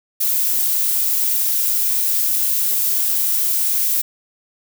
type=noise; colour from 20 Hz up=violet; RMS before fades=-18 dBFS; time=0.2-4.02 s; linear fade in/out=10 ms; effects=none